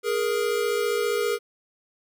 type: tone pair together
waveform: square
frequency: 415.3 / 470.3 Hz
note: G#4 / A#4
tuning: 0 / +15 cents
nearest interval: major second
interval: 215 cents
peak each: -26 dBFS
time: 0.03-1.39 s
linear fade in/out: 50 ms
effects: none